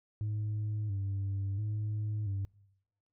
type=tone with vibrato; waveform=sine; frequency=102.2 Hz; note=G#2; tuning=27 cents flat; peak=-29 dBFS; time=0.21-2.45 s; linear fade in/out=0 ms; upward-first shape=square; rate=0.73 Hz; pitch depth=66 cents each way; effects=noise-tail reverb RT60 0.9 s tail -25 dB re dry + tanh soft clip ceiling -30 dBFS